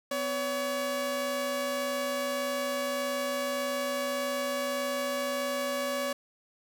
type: tone pair together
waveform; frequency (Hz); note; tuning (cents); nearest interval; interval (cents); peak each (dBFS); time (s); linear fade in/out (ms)
sawtooth; 251.8 / 565.3; B3 / C#5; +34 / +34; octave + major second; 1400; -33 / -26; 0.11-6.13; 5
effects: none

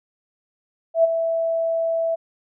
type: tone with ADSR envelope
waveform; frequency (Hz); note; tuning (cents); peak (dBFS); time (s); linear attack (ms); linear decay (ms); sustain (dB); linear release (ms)
sine; 659.3; E5; 0; -10; 0.94-2.16; 100; 20; -9; 19
effects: none

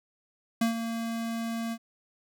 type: tone with ADSR envelope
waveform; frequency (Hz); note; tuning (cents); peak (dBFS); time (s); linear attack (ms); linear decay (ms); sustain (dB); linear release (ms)
square; 228.9; A#3; -31; -22; 0.61-1.78; 6; 120; -9; 58
effects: none

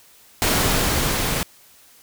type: noise with level ramp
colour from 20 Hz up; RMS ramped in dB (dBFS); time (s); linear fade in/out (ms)
pink; -18 to -23; 0.42-1.43; 0
effects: white hiss -51 dBFS RMS until 2.02 s

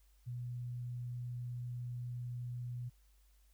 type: tone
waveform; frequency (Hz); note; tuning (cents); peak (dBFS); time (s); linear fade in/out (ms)
sine; 122.2; B2; -18; -39; 0.26-2.9; 20
effects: added 50 Hz sine -64 dBFS peak until 3.53 s + white hiss -75 dBFS RMS until 3.53 s

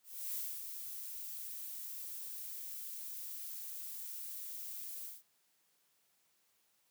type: noise with ADSR envelope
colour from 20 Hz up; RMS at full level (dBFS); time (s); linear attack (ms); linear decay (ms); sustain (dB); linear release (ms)
violet; -39; 0.03-5.23; 310; 250; -6; 180
effects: white hiss -75 dBFS RMS until 6.9 s + high-pass 100 Hz 12 dB/octave

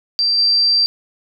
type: tone with level steps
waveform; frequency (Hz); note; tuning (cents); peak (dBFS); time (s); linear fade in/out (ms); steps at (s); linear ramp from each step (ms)
sine; 4699; D8; 0; -13 / -11; 0.19-0.86; 0; 0.38; 5
effects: none

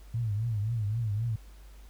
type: tone with vibrato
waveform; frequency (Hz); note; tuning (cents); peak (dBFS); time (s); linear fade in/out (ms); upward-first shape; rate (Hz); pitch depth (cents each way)
sine; 109.7; A2; -5; -27; 0.14-1.36; 5; triangle; 3.8; 170
effects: added 50 Hz sine -47 dBFS peak until 1.89 s + pink hiss -60 dBFS RMS until 1.89 s

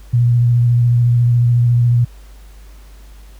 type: tone with vibrato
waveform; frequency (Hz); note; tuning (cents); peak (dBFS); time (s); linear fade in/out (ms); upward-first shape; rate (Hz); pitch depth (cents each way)
sine; 120.1; B2; -48; -9; 0.13-2.05; 10; sine; 14; 20
effects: added 50 Hz sine -36 dBFS peak until 3.39 s + pink hiss -49 dBFS RMS until 3.39 s

